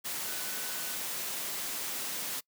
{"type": "tone in noise", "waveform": "sine", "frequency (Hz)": 1494, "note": "F#6", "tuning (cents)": 16, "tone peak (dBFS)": -47, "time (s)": [0.26, 0.98], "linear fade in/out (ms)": 20, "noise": "white", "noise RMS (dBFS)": -36, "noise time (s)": [0.04, 2.41], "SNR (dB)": -14, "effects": ["noise-tail reverb RT60 0.1 s tail -25 dB re dry", "high-pass 150 Hz 12 dB/octave"]}